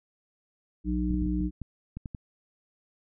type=harmonic tone; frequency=61.1 Hz; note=B1; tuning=18 cents flat; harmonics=1 / 3 / 5; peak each=-29 / -30 / -30 dBFS; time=0.84-1.51 s; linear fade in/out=50 ms
type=clicks; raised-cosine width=5 ms; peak=-24 dBFS; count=9; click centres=1.108 / 1.142 / 1.221 / 1.263 / 1.408 / 1.617 / 1.97 / 2.058 / 2.148 s
effects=none